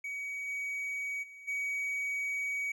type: tone with level steps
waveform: triangle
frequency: 2261 Hz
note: C#7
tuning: 34 cents sharp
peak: -34 / -32 / -46 / -30 dBFS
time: 0.04-2.72 s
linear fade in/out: 5 ms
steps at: 0.47 / 1.22 / 1.47 s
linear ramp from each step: 20 ms
effects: none